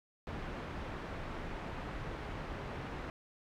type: low-pass noise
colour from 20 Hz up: pink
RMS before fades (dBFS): -42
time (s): 0.27-3.1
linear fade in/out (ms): 0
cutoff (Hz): 2000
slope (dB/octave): 12
effects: none